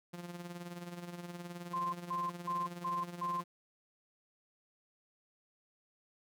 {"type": "tone with tremolo", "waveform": "sawtooth", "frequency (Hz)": 174.61, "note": "F3", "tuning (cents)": 0, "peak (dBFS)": -37, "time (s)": [0.13, 3.44], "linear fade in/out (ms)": 10, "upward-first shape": "sine", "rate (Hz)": 19, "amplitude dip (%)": 60}
{"type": "tone bursts", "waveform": "sine", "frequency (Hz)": 1046.5, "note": "C6", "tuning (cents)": 0, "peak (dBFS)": -33, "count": 5, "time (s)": [1.73, 3.41], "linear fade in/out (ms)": 10, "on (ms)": 200, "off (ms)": 170}
{"effects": []}